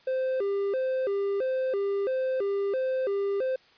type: tone with vibrato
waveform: triangle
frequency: 455.3 Hz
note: A#4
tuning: 41 cents flat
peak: -23 dBFS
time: 0.07-3.56 s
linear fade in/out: 5 ms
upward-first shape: square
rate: 1.5 Hz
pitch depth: 230 cents each way
effects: white hiss -59 dBFS RMS until 3.77 s + resampled to 11025 Hz